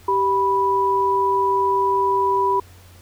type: tone pair together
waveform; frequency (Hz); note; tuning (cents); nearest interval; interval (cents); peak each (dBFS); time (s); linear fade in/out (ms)
sine; 390.5 / 984; G4 / B5; -7 / -7; octave + major third; 1600; -21 / -17; 0.08-2.6; 5
effects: added 89 Hz sine -45 dBFS peak until 3.01 s + pink hiss -50 dBFS RMS until 3.01 s